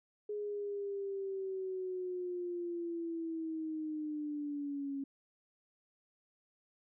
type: linear sweep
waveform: sine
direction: down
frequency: 418.4 to 274.1 Hz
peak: -36 dBFS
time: 0.29-5.04 s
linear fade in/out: 5 ms
effects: none